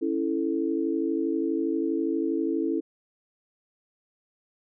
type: chord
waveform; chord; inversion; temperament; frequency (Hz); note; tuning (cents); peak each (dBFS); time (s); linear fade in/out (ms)
sine; A major; first; equal; 277.2 / 329.6 / 440; C#4 / E4 / A4; 0 / 0 / 0; -29 / -26 / -31; 0.01-2.81; 20
effects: none